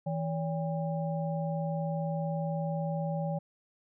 sine tone cluster, 162.1 / 569 / 802 Hz, E3 / C#5 / G5, -29 / +45 / +39 cents, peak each -31 / -36 / -39 dBFS, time 0.06-3.39 s, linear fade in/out 10 ms, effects none

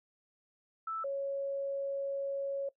sine tone pair in turn, 1318.5 / 553.4 Hz, E6 / C#5, 0 / -3 cents, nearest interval octave + minor third, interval 1503 cents, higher first, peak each -34 / -32 dBFS, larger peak second, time 0.87-1.04 / 1.04-2.69 s, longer second, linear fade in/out 5 ms, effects noise-tail reverb RT60 0.1 s tail -19 dB re dry

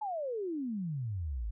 sine exponential sweep, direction down, 880 to 49 Hz, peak -33 dBFS, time 0.01-1.51 s, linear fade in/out 10 ms, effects none

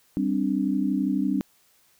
sine chord, G suspended fourth, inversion none, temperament equal, 196 / 261.6 / 293.7 Hz, G3 / C4 / D4, 0 / 0 / 0 cents, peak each -26 dBFS, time 0.17-1.41 s, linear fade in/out 0 ms, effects white hiss -62 dBFS RMS until 1.99 s

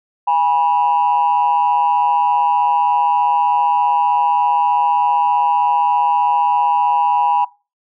sine tone pair together, 820.7 / 976 Hz, G#5 / B5, -21 / -21 cents, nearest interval minor third, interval 300 cents, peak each -14 dBFS, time 0.27-7.45 s, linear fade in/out 10 ms, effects noise-tail reverb RT60 0.3 s tail -22 dB re dry + tanh soft clip ceiling -7 dBFS

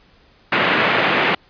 white band-pass noise, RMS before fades -17 dBFS, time 0.52-1.35 s, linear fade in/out 5 ms, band 140 to 2600 Hz, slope 24 dB/octave, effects pink hiss -53 dBFS RMS until 1.49 s + resampled to 11025 Hz

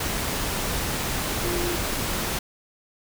sine tone in noise, 349.3 Hz, F4, in tune, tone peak -27 dBFS, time 1.44-1.76 s, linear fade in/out 5 ms, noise pink, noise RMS -27 dBFS, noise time 0-2.39 s, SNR -3 dB, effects none

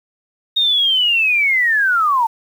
sine linear sweep, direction down, 3729 to 877 Hz, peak -12 dBFS, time 0.56-2.27 s, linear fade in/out 10 ms, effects 7-bit

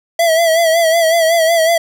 square tone with vibrato, 659.3 Hz, E5, in tune, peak -10 dBFS, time 0.19-1.78 s, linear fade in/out 5 ms, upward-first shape sine, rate 5.4 Hz, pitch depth 58 cents each way, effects none

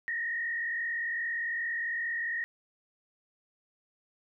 sine tone with frequency modulation, 1864.7 Hz, A#6, in tune, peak -30 dBFS, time 0.08-2.44 s, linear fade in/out 0 ms, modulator 42.5 Hz, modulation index 1.2, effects none

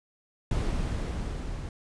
brown noise with level ramp, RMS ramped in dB -27 to -36 dBFS, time 0.51-1.69 s, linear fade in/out 2 ms, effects resampled to 22050 Hz

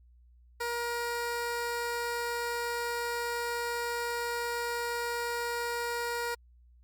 15% pulse tone, 474.2 Hz, A#4, 30 cents sharp, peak -25 dBFS, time 0.6-6.35 s, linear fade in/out 10 ms, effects added 60 Hz sine -56 dBFS peak until 6.83 s + Opus 48 kbps

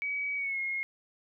sine tone with pitch glide, 2272 to 2153 Hz, C#7 to C7, +42 to +49 cents, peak -30 dBFS, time 0.02-0.83 s, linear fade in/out 0 ms, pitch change -93 cents, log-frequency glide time 0.36-0.59 s, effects none

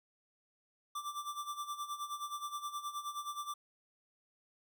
square tone with tremolo, 1174.7 Hz, D6, in tune, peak -37 dBFS, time 0.95-3.54 s, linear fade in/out 5 ms, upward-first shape sine, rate 9.5 Hz, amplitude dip 75%, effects none

